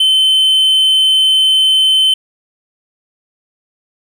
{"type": "tone", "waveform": "triangle", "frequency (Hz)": 3070, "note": "G7", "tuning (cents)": -37, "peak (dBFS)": -6, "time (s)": [0, 2.14], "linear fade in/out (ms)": 5, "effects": []}